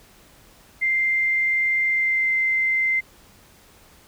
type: tone with pitch glide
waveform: sine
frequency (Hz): 2093 to 2079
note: C7 to C7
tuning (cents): 0 to -12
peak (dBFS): -18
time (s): 0.81-3.01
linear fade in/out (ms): 20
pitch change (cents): -12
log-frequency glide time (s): 1.86-2.34
effects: pink hiss -52 dBFS RMS until 4.07 s